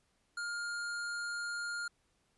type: tone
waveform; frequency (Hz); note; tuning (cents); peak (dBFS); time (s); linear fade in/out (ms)
square; 1412; F6; +19; -37; 0.37-1.88; 5
effects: pink hiss -75 dBFS RMS until 2.37 s + resampled to 24000 Hz